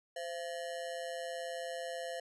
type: ring-modulated tone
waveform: square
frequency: 599 Hz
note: D5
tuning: 34 cents sharp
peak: -36 dBFS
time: 0.16-2.2 s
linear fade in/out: 5 ms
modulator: 79.2 Hz
effects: resampled to 24000 Hz